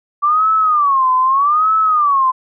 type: tone with vibrato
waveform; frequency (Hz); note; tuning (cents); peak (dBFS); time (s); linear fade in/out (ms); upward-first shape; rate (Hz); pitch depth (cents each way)
sine; 1154; D6; -31; -10; 0.22-2.32; 20; sine; 0.81; 210
effects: none